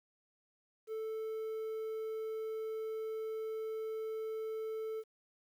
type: tone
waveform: triangle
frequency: 440 Hz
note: A4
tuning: in tune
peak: -35 dBFS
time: 0.87-5.04 s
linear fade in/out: 50 ms
effects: 11-bit